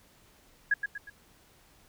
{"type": "tone with echo", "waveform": "sine", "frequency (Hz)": 1661.2, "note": "G#6", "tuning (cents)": 0, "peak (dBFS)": -21, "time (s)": [0.71, 0.74], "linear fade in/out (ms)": 5, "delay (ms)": 120, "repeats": 3, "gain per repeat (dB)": -7, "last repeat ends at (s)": 1.1, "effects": ["pink hiss -61 dBFS RMS until 1.88 s"]}